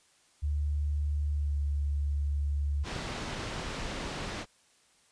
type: tone with pitch glide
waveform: sine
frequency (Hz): 73.42 to 71.95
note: D2 to D2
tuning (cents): 0 to -35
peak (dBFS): -27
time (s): 0.42-2.85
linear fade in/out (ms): 20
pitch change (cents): -35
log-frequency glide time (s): 1.34-1.56
type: low-pass noise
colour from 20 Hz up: pink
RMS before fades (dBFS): -37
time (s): 2.83-4.46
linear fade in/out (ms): 50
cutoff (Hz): 5200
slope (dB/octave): 12
effects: white hiss -65 dBFS RMS until 5.11 s + resampled to 22050 Hz